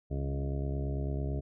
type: harmonic tone with a mistuned harmonic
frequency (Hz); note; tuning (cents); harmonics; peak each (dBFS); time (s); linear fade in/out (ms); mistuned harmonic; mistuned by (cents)
69; C#2; -7; 1 / 2 / 3 / 4 / 5 / 6 / 7 / 8 / 9 / 10; -33 / -35 / -46 / -42 / -46 / -43 / -54 / -55 / -46 / -53; 0.1-1.41; 20; 3; -16
effects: none